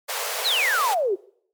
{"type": "high-pass noise", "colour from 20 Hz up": "pink", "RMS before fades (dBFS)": -28, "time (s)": [0.08, 0.95], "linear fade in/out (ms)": 20, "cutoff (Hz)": 440, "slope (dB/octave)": 96}
{"type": "exponential sweep", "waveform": "sine", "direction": "down", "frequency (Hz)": [4442, 351], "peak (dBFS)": -19, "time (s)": [0.44, 1.16], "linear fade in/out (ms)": 20}
{"effects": ["noise-tail reverb RT60 0.6 s tail -21 dB re dry", "MP3 96 kbps"]}